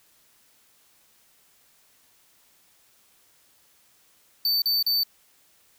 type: tone bursts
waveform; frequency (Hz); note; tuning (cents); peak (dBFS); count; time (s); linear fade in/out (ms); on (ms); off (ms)
square; 4559; C#8; +48; -21; 3; 4.45-5.034; 2; 170; 37
effects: white hiss -61 dBFS RMS until 5.78 s